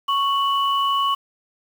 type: tone pair together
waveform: sine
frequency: 1108.7 / 2960 Hz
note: C#6 / F#7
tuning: 0 / 0 cents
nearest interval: octave + perfect fourth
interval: 1700 cents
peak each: -18 / -25 dBFS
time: 0.08-1.15 s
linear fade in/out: 10 ms
effects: 7-bit